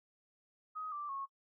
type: tone with pitch steps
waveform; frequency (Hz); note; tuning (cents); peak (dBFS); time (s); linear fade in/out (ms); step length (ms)
sine; 1258 / 1173.8 / 1095.2; D#6 / D6 / C#6; +19 / -1 / -21; -39; 0.75-1.26; 20; 170
effects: noise-tail reverb RT60 0.1 s tail -18 dB re dry